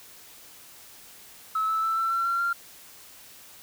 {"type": "tone with pitch steps", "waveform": "sine", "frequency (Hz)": [1297, 1311.3, 1325.8, 1340.4, 1355.2, 1370.2, 1385.3], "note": ["E6", "E6", "E6", "E6", "E6", "F6", "F6"], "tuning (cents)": [-28, -9, 10, 29, 48, -33, -14], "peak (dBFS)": -22, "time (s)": [1.55, 2.53], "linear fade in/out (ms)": 5, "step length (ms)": 140, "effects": ["tanh soft clip ceiling -19 dBFS", "white hiss -49 dBFS RMS until 3.62 s"]}